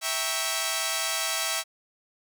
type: chord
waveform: 5% pulse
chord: E diminished seventh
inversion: none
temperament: equal with one note detuned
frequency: 655.1 / 784 / 932.3 / 1108.7 Hz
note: E5 / G5 / Bb5 / Db6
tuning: -11 / 0 / 0 / 0 cents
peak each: -18 / -21 / -24 / -20 dBFS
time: 0.01-1.64 s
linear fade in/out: 50 ms
effects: none